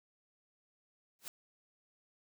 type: noise with exponential growth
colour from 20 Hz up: white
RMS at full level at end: -40 dBFS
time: 1.19-1.28 s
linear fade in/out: 0 ms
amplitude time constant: 19 ms
effects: none